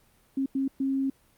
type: tone bursts at uneven times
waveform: sine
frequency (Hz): 270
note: C#4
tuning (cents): -45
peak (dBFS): -24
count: 3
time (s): 0.37-0.46 / 0.55-0.68 / 0.8-1.1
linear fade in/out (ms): 5
effects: pink hiss -63 dBFS RMS until 1.37 s + Opus 32 kbps